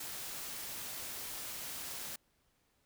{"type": "noise", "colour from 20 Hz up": "white", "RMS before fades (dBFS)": -43, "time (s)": [0, 2.16], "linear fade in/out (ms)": 5, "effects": ["pink hiss -75 dBFS RMS until 2.85 s"]}